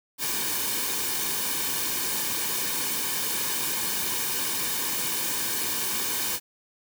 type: noise with comb filter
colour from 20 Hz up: white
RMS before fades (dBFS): -28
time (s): 0.18-6.4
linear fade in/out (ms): 50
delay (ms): 1.5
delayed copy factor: -0.65
effects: none